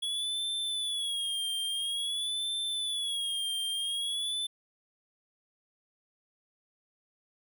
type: tone with vibrato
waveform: square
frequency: 3359 Hz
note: G#7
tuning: 19 cents sharp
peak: -31 dBFS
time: 0.02-4.47 s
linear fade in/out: 10 ms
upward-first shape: sine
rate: 0.49 Hz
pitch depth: 96 cents each way
effects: none